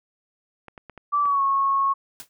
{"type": "clicks", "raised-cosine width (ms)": 0.5, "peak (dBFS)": -26, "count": 5, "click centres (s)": [0.683, 0.778, 0.897, 0.977, 1.256]}
{"type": "tone with pitch glide", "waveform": "sine", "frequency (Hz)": [1162, 1096.8], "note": ["D6", "C#6"], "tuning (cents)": [-19, -19], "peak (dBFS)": -18, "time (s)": [1.12, 1.94], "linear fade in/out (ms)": 20, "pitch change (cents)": -100, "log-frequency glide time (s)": [1.22, 1.42]}
{"type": "noise with exponential decay", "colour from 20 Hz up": "white", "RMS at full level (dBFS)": -34, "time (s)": [2.2, 2.29], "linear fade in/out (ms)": 0, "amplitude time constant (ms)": 19}
{"effects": []}